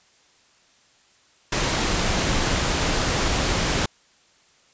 pink noise, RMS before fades -22 dBFS, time 1.52-3.86 s, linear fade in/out 5 ms, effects white hiss -58 dBFS RMS until 4.73 s + resampled to 16000 Hz

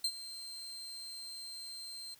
35% pulse tone with ADSR envelope, 4152 Hz, C8, 14 cents flat, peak -27 dBFS, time 0.04-2.15 s, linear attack 5 ms, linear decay 63 ms, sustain -15 dB, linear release 15 ms, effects white hiss -62 dBFS RMS until 2.19 s

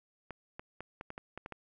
clicks, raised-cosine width 0.5 ms, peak -27 dBFS, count 9, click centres 0.307 / 0.595 / 0.806 / 1.011 / 1.104 / 1.179 / 1.376 / 1.461 / 1.523 s, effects none

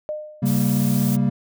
sine tone with exponential decay, 608 Hz, D#5, 40 cents flat, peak -22 dBFS, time 0.09-0.65 s, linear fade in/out 0 ms, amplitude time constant 120 ms
triangle chord, G diminished, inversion second, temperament equal with one note detuned, 136.05 / 196 / 233.1 Hz, Db3 / G3 / Bb3, -32 / 0 / 0 cents, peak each -19 / -19 / -20 dBFS, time 0.42-1.3 s, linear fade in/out 10 ms
blue noise, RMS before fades -31 dBFS, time 0.45-1.17 s, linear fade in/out 20 ms
effects none

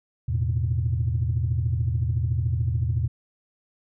sine chord, E suspended fourth, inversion none, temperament just, 82.41 / 109.88 / 123.61 Hz, E2 / A2 / B2, 0 / -2 / +2 cents, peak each -25 dBFS, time 0.28-3.08 s, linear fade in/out 10 ms, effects tanh soft clip ceiling -14 dBFS

